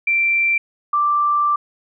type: tone pair in turn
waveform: sine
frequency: 2352 / 1176 Hz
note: D7 / D6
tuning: +2 / +2 cents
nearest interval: octave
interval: 1200 cents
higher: first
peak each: -14 dBFS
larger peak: neither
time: 0.07-0.58 / 0.93-1.56 s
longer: second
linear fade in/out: 5 ms
effects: none